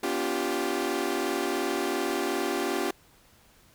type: chord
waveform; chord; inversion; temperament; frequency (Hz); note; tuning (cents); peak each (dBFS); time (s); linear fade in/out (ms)
sawtooth; G dominant seventh; first; equal with one note detuned; 246.9 / 286.8 / 349.2 / 392; B3 / D4 / F4 / G4; 0 / -41 / 0 / 0; -32 / -29 / -27 / -27; 0.03-2.91; 5
effects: pink hiss -59 dBFS RMS until 3.74 s